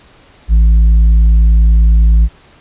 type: tone with tanh clipping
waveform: sine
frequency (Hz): 55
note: A1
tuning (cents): 0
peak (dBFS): -5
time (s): 0.48-2.29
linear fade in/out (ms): 50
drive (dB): 4
effects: pink hiss -44 dBFS RMS until 2.6 s + resampled to 8000 Hz